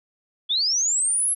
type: linear sweep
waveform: sine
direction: up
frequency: 3341 to 11230 Hz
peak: -19 dBFS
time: 0.49-1.35 s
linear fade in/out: 20 ms
effects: none